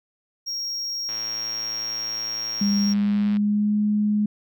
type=tone; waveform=triangle; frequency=5588 Hz; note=F8; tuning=in tune; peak=-25 dBFS; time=0.46-2.94 s; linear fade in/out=20 ms
type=click train; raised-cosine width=0.3 ms; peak=-24 dBFS; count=254; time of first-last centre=1.09-3.369 s; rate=111 Hz
type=tone with pitch glide; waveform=sine; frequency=201.9 to 209.4 Hz; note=G#3 to G#3; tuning=-49 to +15 cents; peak=-18 dBFS; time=2.61-4.26 s; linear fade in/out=5 ms; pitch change=+64 cents; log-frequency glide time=2.77-3.74 s
effects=none